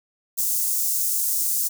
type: high-pass noise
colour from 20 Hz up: white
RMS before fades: -23 dBFS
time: 0.37-1.69 s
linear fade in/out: 20 ms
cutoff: 6300 Hz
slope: 24 dB/octave
effects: none